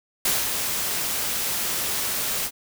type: noise with ADSR envelope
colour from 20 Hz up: white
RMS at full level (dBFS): -21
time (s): 0.25-2.51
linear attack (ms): 4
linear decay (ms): 190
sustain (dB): -5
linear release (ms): 61
effects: none